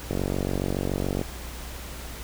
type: click train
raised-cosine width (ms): 2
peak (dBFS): -13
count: 53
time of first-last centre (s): 0.11-1.214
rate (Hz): 47.1
effects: added 60 Hz sine -38 dBFS peak until 2.23 s + pink hiss -40 dBFS RMS until 2.23 s